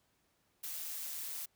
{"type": "noise with amplitude modulation", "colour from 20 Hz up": "blue", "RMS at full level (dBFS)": -40, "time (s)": [0.63, 1.46], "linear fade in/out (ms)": 10, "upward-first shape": "sine", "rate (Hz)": 156, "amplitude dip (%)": 40, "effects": ["pink hiss -75 dBFS RMS until 1.55 s", "high-pass 60 Hz 12 dB/octave"]}